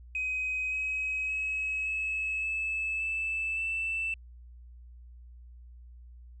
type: tone with pitch steps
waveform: sine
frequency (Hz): 2521 / 2543 / 2565 / 2587 / 2610 / 2633 / 2656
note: D#7 / D#7 / E7 / E7 / E7 / E7 / E7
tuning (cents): +22 / +37 / -48 / -33 / -18 / -3 / +12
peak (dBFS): -28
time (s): 0.15-4.14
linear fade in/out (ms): 2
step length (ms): 570
effects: tanh soft clip ceiling -25 dBFS + added 60 Hz sine -47 dBFS peak until 6.4 s